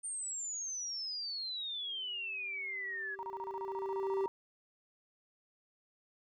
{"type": "exponential sweep", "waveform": "sine", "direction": "down", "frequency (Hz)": [8980, 1653], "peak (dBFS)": -37, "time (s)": [0.03, 3.16], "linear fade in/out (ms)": 20}
{"type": "tone with exponential growth", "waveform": "triangle", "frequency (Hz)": 388.9, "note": "G4", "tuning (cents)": -14, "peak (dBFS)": -28, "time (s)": [1.82, 4.26], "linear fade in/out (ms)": 2, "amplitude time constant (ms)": 530}
{"type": "tone bursts", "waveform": "sine", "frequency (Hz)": 939, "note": "A#5", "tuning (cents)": 12, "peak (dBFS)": -38, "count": 16, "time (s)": [3.19, 4.28], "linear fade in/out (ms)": 0, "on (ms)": 40, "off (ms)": 30}
{"effects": []}